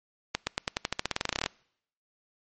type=accelerating click train; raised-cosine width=0.2 ms; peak=-9 dBFS; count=20; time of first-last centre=0.35-1.461 s; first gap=120 ms; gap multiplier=0.91; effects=noise-tail reverb RT60 0.7 s tail -26 dB re dry + MP3 32 kbps

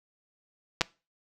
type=clicks; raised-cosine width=0.2 ms; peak=-6 dBFS; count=2; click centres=0.81 / 0.816 s; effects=noise-tail reverb RT60 0.3 s tail -22 dB re dry

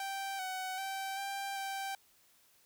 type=tone with pitch steps; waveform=sawtooth; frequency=782 / 750 / 776 / 789 / 781 Hz; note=G5 / F#5 / G5 / G5 / G5; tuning=-4 / +23 / -18 / +11 / -7 cents; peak=-33 dBFS; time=0-1.95 s; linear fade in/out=2 ms; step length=390 ms; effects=white hiss -67 dBFS RMS until 2.65 s

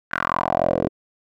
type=tone with band-pass filter sweep; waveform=10% pulse; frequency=43.45 Hz; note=F1; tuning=8 cents flat; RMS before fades=-22 dBFS; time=0.11-0.89 s; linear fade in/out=20 ms; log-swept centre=1600 to 400 Hz; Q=4.7; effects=none

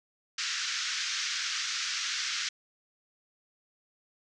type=band-pass noise; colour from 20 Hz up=white; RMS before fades=-33 dBFS; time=0.38-2.49 s; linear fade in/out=5 ms; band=1300 to 6400 Hz; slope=48 dB/octave; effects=none

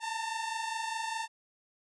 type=tone pair together; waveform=sawtooth; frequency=885.1 / 910 Hz; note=A5 / A#5; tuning=+10 / -42 cents; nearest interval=unison; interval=48 cents; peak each=-33 / -32 dBFS; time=0-1.28 s; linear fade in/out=50 ms; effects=resampled to 22050 Hz

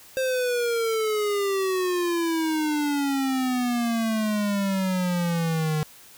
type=exponential sweep; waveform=square; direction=down; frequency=528 to 152 Hz; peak=-23 dBFS; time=0.17-5.83 s; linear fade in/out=0 ms; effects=white hiss -49 dBFS RMS until 6.17 s

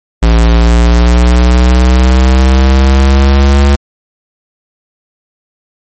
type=exponential sweep; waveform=square; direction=up; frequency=56.4 to 70.5 Hz; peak=-4 dBFS; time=0.22-3.76 s; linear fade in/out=10 ms; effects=MP3 32 kbps

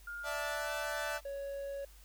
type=tone with pitch glide; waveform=sine; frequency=1414 to 1506.8 Hz; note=F6 to F#6; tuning=+21 to +31 cents; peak=-40 dBFS; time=0.07-1.18 s; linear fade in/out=5 ms; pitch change=+110 cents; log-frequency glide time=0.26-0.71 s
type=chord; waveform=sawtooth; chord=D suspended second; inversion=none; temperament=equal; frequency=587.3 / 659.3 / 880 Hz; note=D5 / E5 / A5; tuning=0 / 0 / 0 cents; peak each=-36 / -37 / -39 dBFS; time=0.23-1.21 s; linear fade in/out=50 ms
type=tone; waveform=triangle; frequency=557 Hz; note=C#5; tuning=8 cents sharp; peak=-36 dBFS; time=1.25-1.85 s; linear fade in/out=5 ms
effects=added 50 Hz sine -55 dBFS peak until 2.04 s + white hiss -62 dBFS RMS until 2.04 s

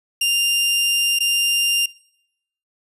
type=tone with dropouts; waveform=sawtooth; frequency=2794 Hz; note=F7; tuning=in tune; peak=-13 dBFS; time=0.21-1.86 s; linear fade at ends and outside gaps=5 ms; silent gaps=1.189-1.204 s; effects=noise-tail reverb RT60 0.8 s tail -23 dB re dry + resampled to 32000 Hz

